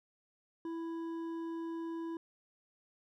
sine tone with hard clipping, 330.6 Hz, E4, 5 cents sharp, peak -39 dBFS, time 0.65-2.17 s, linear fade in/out 2 ms, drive 7 dB, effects none

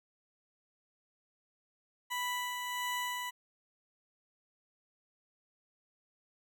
20% pulse tone with tremolo, 987.8 Hz, B5, in tune, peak -28 dBFS, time 2.1-3.31 s, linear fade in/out 20 ms, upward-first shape sine, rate 1.5 Hz, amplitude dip 35%, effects none

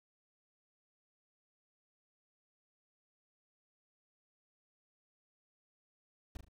brown noise with echo, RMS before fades -42 dBFS, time 6.35-6.37 s, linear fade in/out 2 ms, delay 38 ms, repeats 3, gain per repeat -7 dB, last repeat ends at 6.484 s, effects none

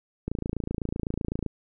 click train, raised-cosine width 3 ms, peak -16 dBFS, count 34, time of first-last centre 0.28-1.463 s, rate 27.9 Hz, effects none

